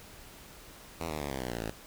5% pulse tone with pitch steps, 82.41 / 76.89 / 71.74 / 66.94 / 62.46 / 58.27 / 54.37 Hz, E2 / D#2 / D2 / C2 / B1 / A#1 / A1, 0 / -20 / -40 / +40 / +20 / 0 / -20 cents, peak -23 dBFS, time 1-1.7 s, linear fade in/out 5 ms, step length 100 ms, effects pink hiss -51 dBFS RMS until 1.86 s

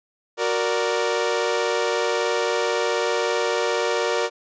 sawtooth chord, Gb augmented, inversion none, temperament equal, 370 / 466.2 / 587.3 Hz, Gb4 / Bb4 / D5, 0 / 0 / 0 cents, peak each -23 / -19 / -22 dBFS, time 0.37-4.3 s, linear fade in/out 50 ms, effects resampled to 16000 Hz

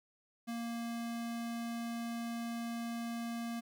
square tone, 233.1 Hz, A#3, in tune, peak -38 dBFS, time 0.47-3.61 s, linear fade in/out 20 ms, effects none

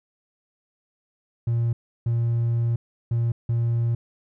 triangle tone bursts at uneven times, 117.1 Hz, A#2, 8 cents sharp, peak -17 dBFS, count 4, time 1.47-1.73 / 2.06-2.76 / 3.11-3.32 / 3.49-3.95 s, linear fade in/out 5 ms, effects tanh soft clip ceiling -14 dBFS

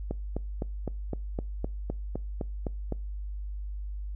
click train, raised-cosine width 2 ms, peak -18 dBFS, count 12, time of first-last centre 0.11-2.923 s, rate 3.91 Hz, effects noise-tail reverb RT60 0.4 s tail -25 dB re dry + added 50 Hz sine -33 dBFS peak until 4.15 s

